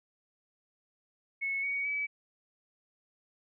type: tone with pitch steps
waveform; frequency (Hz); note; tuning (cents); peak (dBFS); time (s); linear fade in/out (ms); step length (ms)
sine; 2198 / 2243 / 2289; C#7 / C#7 / D7; -15 / +20 / -45; -30; 1.41-2.07; 20; 220
effects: none